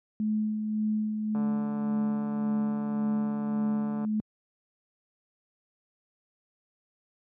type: tone with tremolo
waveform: sine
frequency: 214.5 Hz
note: A3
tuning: 44 cents flat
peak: -24 dBFS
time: 0.2-4.2 s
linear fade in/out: 0 ms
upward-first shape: sine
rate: 1.8 Hz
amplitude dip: 40%
type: click train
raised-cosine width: 1 ms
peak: -27 dBFS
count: 395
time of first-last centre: 1.35-4.049 s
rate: 146 Hz
effects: high-pass 100 Hz 12 dB/octave